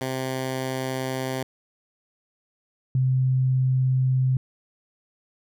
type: tone pair in turn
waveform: 10% pulse / sine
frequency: 130.81 / 129.76 Hz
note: C3 / C3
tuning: 0 / -14 cents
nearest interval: unison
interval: 14 cents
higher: first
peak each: -18 / -18 dBFS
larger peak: neither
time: 0.01-1.43 / 2.95-4.37 s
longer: neither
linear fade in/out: 2 ms
effects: none